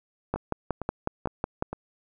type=two click trains; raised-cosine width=1 ms; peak=-18 / -12 dBFS; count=4 / 8; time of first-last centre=0.36-1.73 / 0.34-1.624 s; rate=2.19 / 5.45 Hz; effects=none

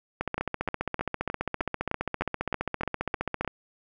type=two click trains; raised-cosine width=0.5 ms; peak=-13 / -14 dBFS; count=50 / 11; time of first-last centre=0.21-3.477 / 0.38-3.447 s; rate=15 / 3.26 Hz; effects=none

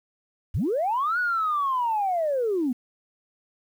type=linear two-way sweep; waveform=sine; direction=up then down; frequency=53.3 to 1483 to 231.8 Hz; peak=-21 dBFS; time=0.54-2.73 s; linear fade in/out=10 ms; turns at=1.19 s; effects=tanh soft clip ceiling -17 dBFS + 9-bit

